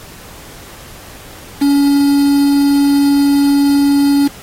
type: tone with quantisation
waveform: triangle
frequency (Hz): 282.6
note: C#4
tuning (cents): +34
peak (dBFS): -6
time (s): 1.61-4.28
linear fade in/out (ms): 10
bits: 4
effects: pink hiss -36 dBFS RMS until 4.42 s + AAC 48 kbps